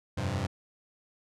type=chord; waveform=sawtooth; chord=F suspended second; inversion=none; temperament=equal; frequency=87.31 / 98 / 130.81 Hz; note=F2 / G2 / C3; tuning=0 / 0 / 0 cents; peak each=-31 / -28 / -30 dBFS; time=0.17-0.47 s; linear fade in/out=10 ms; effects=low-pass 8000 Hz 12 dB/octave